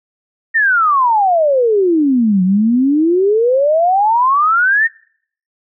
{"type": "exponential two-way sweep", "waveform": "sine", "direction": "down then up", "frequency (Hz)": [1864.7, 180, 1864.7], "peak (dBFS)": -9, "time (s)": [0.54, 4.88], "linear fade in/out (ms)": 20, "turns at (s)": 2.43, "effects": ["noise-tail reverb RT60 0.6 s tail -25 dB re dry"]}